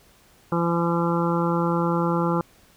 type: harmonic tone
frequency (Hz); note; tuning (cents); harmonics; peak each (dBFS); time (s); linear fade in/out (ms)
170; F3; -46; 1 / 2 / 3 / 5 / 6 / 7 / 8; -23 / -26 / -28 / -30 / -31 / -31 / -32; 0.52-2.41; 2
effects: pink hiss -56 dBFS RMS until 2.76 s